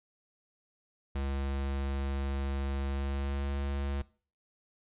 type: tone with pitch glide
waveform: square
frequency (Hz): 68.7 to 69.82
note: C#2 to C#2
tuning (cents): -15 to +13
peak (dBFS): -32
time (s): 1.15-4.02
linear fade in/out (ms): 5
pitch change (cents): +28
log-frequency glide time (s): 2.86-3.51
effects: noise-tail reverb RT60 0.4 s tail -20 dB re dry + resampled to 8000 Hz